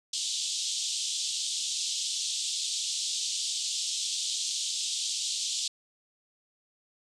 pink band-pass noise, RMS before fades -32 dBFS, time 0.13-5.68 s, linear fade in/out 5 ms, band 3200 to 8400 Hz, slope 48 dB/octave, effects none

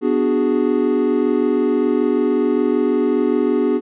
triangle chord, G# half-diminished seventh, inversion first, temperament equal, 246.9 / 293.7 / 370 / 415.3 Hz, B3 / D4 / F#4 / G#4, 0 / 0 / 0 / 0 cents, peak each -18 dBFS, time 0.01-3.81 s, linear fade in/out 50 ms, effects resampled to 8000 Hz

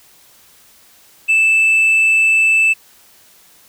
sine tone with tanh clipping, 2637 Hz, E7, in tune, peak -10 dBFS, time 1.28-2.74 s, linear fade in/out 20 ms, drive 2 dB, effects white hiss -48 dBFS RMS until 3.68 s

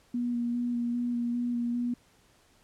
sine tone with vibrato, 240 Hz, B3, 49 cents flat, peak -27 dBFS, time 0.14-1.94 s, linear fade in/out 5 ms, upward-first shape square, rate 2.5 Hz, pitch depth 14 cents each way, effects pink hiss -63 dBFS RMS until 2.63 s + low-pass 11000 Hz 12 dB/octave

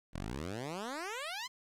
10% pulse exponential sweep, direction up, 38.89 to 1070 Hz, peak -30 dBFS, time 0.13-1.48 s, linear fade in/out 20 ms, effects low-pass 10000 Hz 12 dB/octave + 11-bit

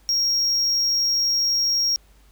triangle tone, 5588 Hz, F8, in tune, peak -17 dBFS, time 0.09-1.96 s, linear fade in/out 0 ms, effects added 50 Hz sine -51 dBFS peak until 2.31 s + pink hiss -59 dBFS RMS until 2.31 s

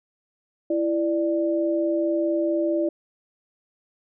sine tone pair together, 333.2 / 591.3 Hz, E4 / D5, +19 / +12 cents, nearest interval minor seventh, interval 993 cents, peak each -22 / -24 dBFS, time 0.7-2.89 s, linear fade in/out 5 ms, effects none

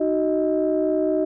sine tone cluster, 309.7 / 374 / 627 Hz, D#4 / F#4 / D#5, -8 / +19 / +13 cents, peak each -22 dBFS, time 0-1.25 s, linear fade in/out 10 ms, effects tanh soft clip ceiling -11 dBFS

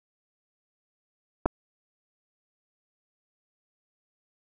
clicks, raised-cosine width 1 ms, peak -13 / -8 dBFS, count 2, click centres 1.457 / 1.46 s, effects none

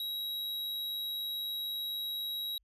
square tone, 3851 Hz, B7, 44 cents flat, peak -35 dBFS, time 0-2.58 s, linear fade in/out 2 ms, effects added 50 Hz sine -70 dBFS peak until 2.63 s + resampled to 32000 Hz

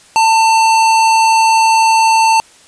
square tone, 894 Hz, A5, 27 cents sharp, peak -8 dBFS, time 0.16-2.4 s, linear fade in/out 0 ms, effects white hiss -44 dBFS RMS until 2.67 s + resampled to 22050 Hz

